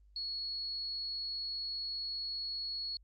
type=tone; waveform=sine; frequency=4355 Hz; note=C#8; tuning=31 cents flat; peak=-36 dBFS; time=0.16-2.97 s; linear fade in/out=2 ms; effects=added 50 Hz sine -59 dBFS peak until 3.03 s + Opus 24 kbps